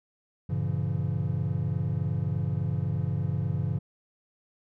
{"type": "chord", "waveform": "triangle", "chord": "G diminished seventh", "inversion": "none", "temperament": "just", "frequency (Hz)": [98, 117.6, 141.12, 169.34], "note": ["G2", "Bb2", "Db3", "Fb3"], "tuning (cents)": [0, 16, 31, 47], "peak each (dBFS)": [-29, -31, -28, -31], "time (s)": [0.49, 3.79], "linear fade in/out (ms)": 10, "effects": []}